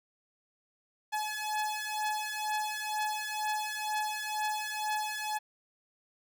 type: beating tone pair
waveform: sawtooth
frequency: 851 / 853.1 Hz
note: G#5 / G#5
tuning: +42 / +46 cents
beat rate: 2.1 Hz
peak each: -31 dBFS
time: 1.12-5.39 s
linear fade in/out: 20 ms
effects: none